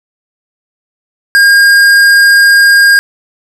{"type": "tone with hard clipping", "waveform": "sine", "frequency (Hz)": 1617, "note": "G#6", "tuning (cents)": -47, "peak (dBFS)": -4, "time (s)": [1.35, 2.99], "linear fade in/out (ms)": 0, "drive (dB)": 12, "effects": []}